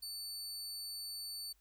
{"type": "tone", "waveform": "sawtooth", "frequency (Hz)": 4500, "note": "C#8", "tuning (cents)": 25, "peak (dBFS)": -39, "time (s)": [0.02, 1.53], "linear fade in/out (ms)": 10, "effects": ["added 50 Hz sine -70 dBFS peak until 1.6 s", "white hiss -75 dBFS RMS until 1.6 s"]}